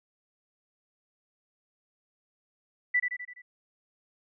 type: tone with echo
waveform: sine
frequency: 1975.5 Hz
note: B6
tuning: in tune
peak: -21 dBFS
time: 2.94-3 s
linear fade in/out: 10 ms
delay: 84 ms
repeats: 5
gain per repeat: -5 dB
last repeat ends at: 3.42 s
effects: none